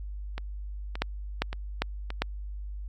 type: two click trains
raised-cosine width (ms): 0.3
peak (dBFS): -9 / -19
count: 4 / 4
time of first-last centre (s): 1.02-2.22 / 0.38-2.104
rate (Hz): 2.5 / 1.74
effects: added 50 Hz sine -34 dBFS peak until 2.88 s + MP3 64 kbps